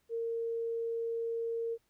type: tone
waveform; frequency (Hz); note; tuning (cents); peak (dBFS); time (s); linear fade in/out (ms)
sine; 460; A#4; -23; -32; 0.09-1.78; 50
effects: pink hiss -75 dBFS RMS until 1.89 s